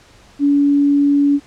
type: tone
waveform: sine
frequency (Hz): 284.9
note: C#4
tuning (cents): +48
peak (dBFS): -10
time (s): 0.39-1.4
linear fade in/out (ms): 50
effects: pink hiss -47 dBFS RMS until 1.46 s + low-pass 7000 Hz 12 dB/octave